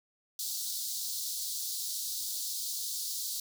pink high-pass noise, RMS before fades -36 dBFS, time 0.39-3.4 s, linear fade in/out 2 ms, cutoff 3900 Hz, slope 48 dB/octave, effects none

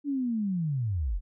sine linear sweep, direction down, 293.7 to 34.65 Hz, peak -26 dBFS, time 0.04-1.21 s, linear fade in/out 50 ms, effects none

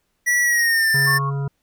square tone with pitch glide, 1944 to 1782.7 Hz, B6 to A6, -28 to +22 cents, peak -16 dBFS, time 0.26-1.19 s, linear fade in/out 20 ms, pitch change -150 cents, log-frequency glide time 0.43-0.88 s
square tone with exponential decay, 5430 Hz, F8, 50 cents flat, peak -25 dBFS, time 0.59-0.72 s, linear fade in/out 2 ms, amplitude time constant 28 ms
harmonic tone, 139.4 Hz, C#3, 10 cents sharp, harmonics 1 / 3 / 5 / 7 / 9 / 10, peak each -21 / -34 / -41 / -40 / -46 / -43 dBFS, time 0.94-1.48 s, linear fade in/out 5 ms
sine tone, 1100 Hz, C#6, 14 cents flat, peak -23 dBFS, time 1.06-1.31 s, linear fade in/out 20 ms
effects pink hiss -70 dBFS RMS until 1.62 s

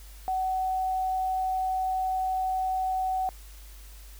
sine tone, 752 Hz, F#5, 28 cents sharp, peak -25 dBFS, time 0.28-3.29 s, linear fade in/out 0 ms, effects added 50 Hz sine -44 dBFS peak until 4.19 s + white hiss -53 dBFS RMS until 4.19 s

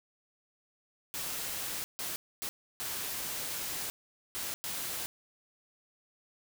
white noise bursts at uneven times, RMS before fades -37 dBFS, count 6, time 1.14-1.84 / 1.99-2.16 / 2.42-2.49 / 2.8-3.9 / 4.35-4.54 / 4.64-5.06 s, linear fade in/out 0 ms, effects none

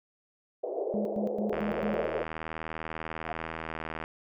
white band-pass noise, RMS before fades -33 dBFS, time 0.63-2.24 s, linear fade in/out 10 ms, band 370 to 640 Hz, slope 48 dB/octave
sine tone with tremolo, 209.1 Hz, G#3, 12 cents sharp, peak -29 dBFS, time 0.94-2.05 s, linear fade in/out 0 ms, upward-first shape square, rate 4.5 Hz, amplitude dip 75%
click train, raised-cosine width 0.5 ms, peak -20 dBFS, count 202, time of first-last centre 1.53-4.039 s, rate 80.1 Hz
sine tone with exponential growth, 706 Hz, F5, 19 cents sharp, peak -29 dBFS, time 3.24-3.32 s, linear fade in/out 1 ms, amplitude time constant 17 ms
effects none

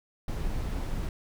brown noise, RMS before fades -31 dBFS, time 0.28-1.09 s, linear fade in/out 2 ms, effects none

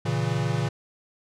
square chord, A# diminished, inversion none, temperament equal, 116.54 / 138.59 / 164.81 Hz, A#2 / C#3 / E3, 0 / 0 / 0 cents, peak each -28 / -28 / -30 dBFS, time 0.05-0.69 s, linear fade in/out 10 ms, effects low-pass 7000 Hz 12 dB/octave

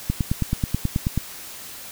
click train, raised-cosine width 5 ms, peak -8 dBFS, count 11, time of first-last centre 0.1-1.176 s, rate 9.29 Hz, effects white hiss -38 dBFS RMS until 1.91 s

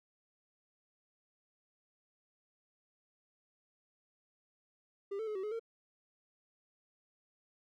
triangle tone with pitch steps, 398 / 443.1 / 426.3 / 379.9 / 423.8 / 456.5 Hz, G4 / A4 / G#4 / F#4 / G#4 / A#4, +26 / +12 / +45 / +46 / +35 / -36 cents, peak -34 dBFS, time 5.11-5.596 s, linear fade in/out 10 ms, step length 81 ms, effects none

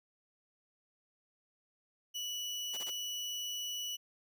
30% pulse tone, 2949 Hz, F#7, 6 cents flat, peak -34 dBFS, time 2.14-3.97 s, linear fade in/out 20 ms
pink noise bursts, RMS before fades -45 dBFS, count 3, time 2.73-2.904 s, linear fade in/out 10 ms, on 42 ms, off 24 ms
effects high-pass 400 Hz 12 dB/octave

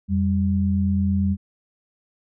sine tone pair together, 87.31 / 196 Hz, F2 / G3, 0 / 0 cents, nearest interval octave + major second, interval 1400 cents, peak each -21 / -20 dBFS, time 0.08-1.37 s, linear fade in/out 50 ms, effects none

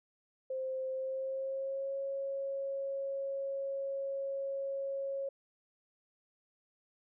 sine tone with pitch glide, 523.3 to 548 Hz, C5 to C#5, 0 to -20 cents, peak -34 dBFS, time 0.5-5.29 s, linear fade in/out 5 ms, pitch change +80 cents, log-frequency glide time 0.9-1.96 s, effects none

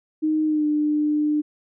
sine tone with pitch glide, 310.2 to 299.8 Hz, D#4 to D4, -5 to +36 cents, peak -18 dBFS, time 0.22-1.42 s, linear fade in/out 20 ms, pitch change -59 cents, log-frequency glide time 0.45-0.66 s, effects none

